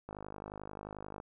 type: click train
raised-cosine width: 1 ms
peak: -29 dBFS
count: 58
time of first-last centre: 0.09-1.201 s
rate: 51.3 Hz
effects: none